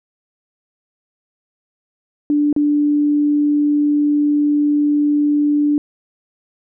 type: tone with dropouts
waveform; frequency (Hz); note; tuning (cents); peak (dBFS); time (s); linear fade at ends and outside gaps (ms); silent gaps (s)
sine; 293.7; D4; 0; -12; 2.3-5.78; 1; 2.528-2.563
effects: none